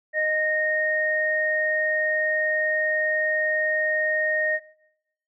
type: tone pair together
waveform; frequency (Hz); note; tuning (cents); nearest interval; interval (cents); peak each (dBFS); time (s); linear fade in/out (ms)
sine; 619 / 1854.9; D#5 / A#6; -9 / -9; octave + perfect fifth; 1900; -25 / -22; 0.13-4.6; 50
effects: noise-tail reverb RT60 0.8 s tail -19 dB re dry